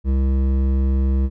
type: tone with hard clipping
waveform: sine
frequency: 66.5 Hz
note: C2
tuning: 29 cents sharp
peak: -17 dBFS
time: 0.04-1.3 s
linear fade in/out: 50 ms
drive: 11 dB
effects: none